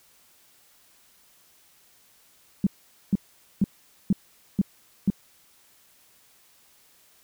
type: tone bursts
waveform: sine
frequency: 196 Hz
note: G3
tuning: in tune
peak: -16 dBFS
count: 6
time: 2.64-5.102 s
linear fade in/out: 2 ms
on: 27 ms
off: 460 ms
effects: white hiss -59 dBFS RMS until 7.23 s